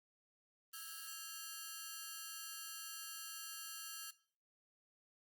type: ring-modulated tone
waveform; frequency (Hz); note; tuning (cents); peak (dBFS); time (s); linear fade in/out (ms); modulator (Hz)
5% pulse; 1480; F#6; 0; -32; 0.73-4.11; 10; 166
effects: noise-tail reverb RT60 0.5 s tail -18 dB re dry + Opus 24 kbps